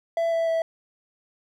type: tone with pitch steps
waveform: triangle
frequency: 667 / 661.2 / 655.5 Hz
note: E5 / E5 / E5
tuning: +20 / +5 / -10 cents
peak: -19 dBFS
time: 0.17-0.62 s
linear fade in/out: 2 ms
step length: 150 ms
effects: none